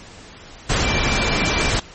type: tone in noise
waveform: sine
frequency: 2349 Hz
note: D7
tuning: in tune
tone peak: -24 dBFS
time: 0.84-1.71 s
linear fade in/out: 10 ms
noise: pink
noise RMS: -19 dBFS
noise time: 0.69-1.8 s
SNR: -8 dB
effects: pink hiss -41 dBFS RMS until 1.94 s + MP3 32 kbps